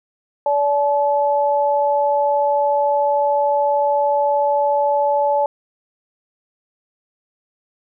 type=tone pair together; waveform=sine; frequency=575 / 861.5 Hz; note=D5 / A5; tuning=-37 / -37 cents; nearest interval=perfect fifth; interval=700 cents; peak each=-17 dBFS; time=0.46-5.46 s; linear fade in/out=2 ms; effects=none